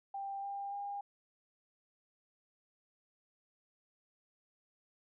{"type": "tone with pitch steps", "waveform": "sine", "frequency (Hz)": [790, 798.3, 806.6], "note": ["G5", "G5", "G5"], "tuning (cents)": [13, 31, 49], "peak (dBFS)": -38, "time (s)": [0.14, 1.01], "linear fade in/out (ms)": 5, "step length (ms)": 290, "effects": []}